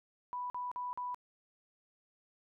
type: tone bursts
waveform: sine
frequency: 987.8 Hz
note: B5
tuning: in tune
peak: -36 dBFS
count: 4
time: 0.33-1.145 s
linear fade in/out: 0 ms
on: 170 ms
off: 45 ms
effects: none